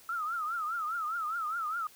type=tone with vibrato; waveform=sine; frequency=1306 Hz; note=E6; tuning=17 cents flat; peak=-31 dBFS; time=0.09-1.87 s; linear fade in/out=2 ms; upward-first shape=triangle; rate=4.9 Hz; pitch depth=160 cents each way; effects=white hiss -57 dBFS RMS until 1.95 s